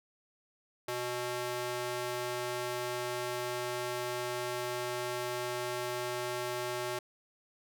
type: tone with high-pass filter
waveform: square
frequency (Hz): 122.8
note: B2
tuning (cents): -9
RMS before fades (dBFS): -36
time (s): 0.88-6.99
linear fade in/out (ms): 5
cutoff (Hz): 420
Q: 0.86
effects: none